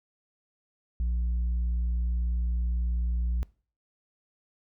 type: tone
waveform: sine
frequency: 59.2 Hz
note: A#1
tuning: 27 cents sharp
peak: -22 dBFS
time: 1-3.43 s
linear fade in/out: 0 ms
effects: noise-tail reverb RT60 0.4 s tail -24 dB re dry + tanh soft clip ceiling -24 dBFS